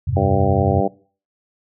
sine chord, F suspended second, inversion none, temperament equal with one note detuned, 86.6 / 98 / 130.81 Hz, F2 / G2 / C3, -14 / 0 / 0 cents, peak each -22 / -21 / -21 dBFS, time 0.07-0.81 s, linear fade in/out 10 ms
harmonic tone, 98 Hz, G2, in tune, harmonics 2 / 3 / 4 / 5 / 6 / 7 / 8, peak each -24 / -24 / -24 / -24 / -24 / -24 / -24 dBFS, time 0.16-0.88 s, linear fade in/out 10 ms
effects noise-tail reverb RT60 0.4 s tail -20 dB re dry

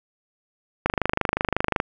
click train, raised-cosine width 0.5 ms, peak -5 dBFS, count 25, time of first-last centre 0.86-1.801 s, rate 25.5 Hz, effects none

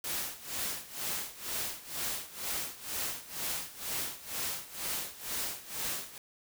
white noise with tremolo, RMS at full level -34 dBFS, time 0.04-6.18 s, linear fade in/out 2 ms, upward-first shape sine, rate 2.1 Hz, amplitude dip 85%, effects none

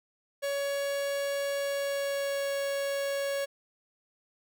45% pulse tone with pitch glide, 561 to 557.1 Hz, C#5 to C#5, +21 to +9 cents, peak -29 dBFS, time 0.42-3.46 s, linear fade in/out 20 ms, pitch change -12 cents, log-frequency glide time 1.57-2.54 s, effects none

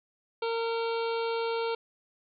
harmonic tone with a mistuned harmonic, 458.9 Hz, A#4, 27 cents flat, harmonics 1 / 2 / 3 / 5 / 6 / 7 / 8 / 9 / 10, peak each -29 / -35 / -39 / -43 / -45 / -46 / -47 / -48 / -49 dBFS, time 0.42-1.75 s, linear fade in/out 5 ms, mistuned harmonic 10, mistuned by -52 cents, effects none

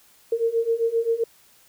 sine beating tone pair, 454.9 / 462.5 Hz, A#4 / A#4, -42 / -14 cents, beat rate 7.6 Hz, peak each -24 / -22 dBFS, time 0.32-1.24 s, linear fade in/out 5 ms, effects white hiss -56 dBFS RMS until 1.68 s

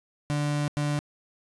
35% pulse tone bursts at uneven times, 146.83 Hz, D3, in tune, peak -23 dBFS, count 2, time 0.3-0.68 / 0.77-0.99 s, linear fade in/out 0 ms, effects resampled to 24000 Hz + 10-bit

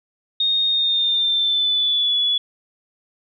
sine tone with pitch glide, 3700 to 3413 Hz, A#7 to G#7, -14 to +47 cents, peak -16 dBFS, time 0.4-2.38 s, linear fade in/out 5 ms, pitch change -139 cents, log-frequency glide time 0.69-2.15 s, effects none

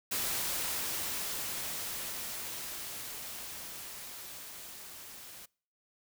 white noise with level ramp, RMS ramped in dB -33 to -49 dBFS, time 0.11-5.46 s, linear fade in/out 10 ms, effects noise-tail reverb RT60 0.5 s tail -26 dB re dry

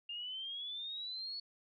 sine exponential sweep, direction up, 2800 to 4435 Hz, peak -40 dBFS, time 0.09-1.4 s, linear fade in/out 5 ms, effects none

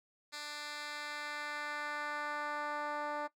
10% pulse tone with band-pass filter sweep, 295.6 Hz, D4, 11 cents sharp, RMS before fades -40 dBFS, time 0.32-3.28 s, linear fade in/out 20 ms, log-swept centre 4300 to 780 Hz, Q 1, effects noise-tail reverb RT60 0.1 s tail -18 dB re dry

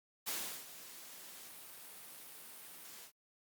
white noise with ADSR envelope, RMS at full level -38 dBFS, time 0.26-3.12 s, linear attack 21 ms, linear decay 360 ms, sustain -14 dB, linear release 82 ms, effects high-pass 150 Hz 12 dB/octave + Opus 48 kbps

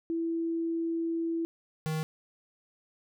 sine / square tone pair in turn, 331.3 / 156.99 Hz, E4 / D#3, +9 / +16 cents, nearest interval octave + minor second, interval 1293 cents, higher first, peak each -28 / -30 dBFS, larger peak first, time 0.1-1.45 / 1.86-2.03 s, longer first, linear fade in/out 0 ms, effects none

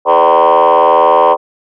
sine tone with frequency modulation, 764 Hz, G5, 45 cents flat, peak -3 dBFS, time 0.05-1.37 s, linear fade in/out 50 ms, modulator 81.7 Hz, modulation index 3.8, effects tanh soft clip ceiling -3 dBFS

